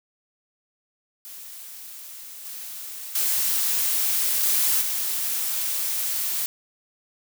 blue noise with level steps, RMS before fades -40 / -36 / -23 / -21 / -26 dBFS, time 1.25-6.46 s, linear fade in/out 0 ms, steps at 2.45 / 3.15 / 4.43 / 4.81 s, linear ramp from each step 5 ms, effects none

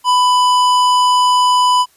sine tone with hard clipping, 996 Hz, B5, 14 cents sharp, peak -11 dBFS, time 0.04-1.86 s, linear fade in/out 50 ms, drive 14 dB, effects white hiss -53 dBFS RMS until 1.96 s + resampled to 32000 Hz

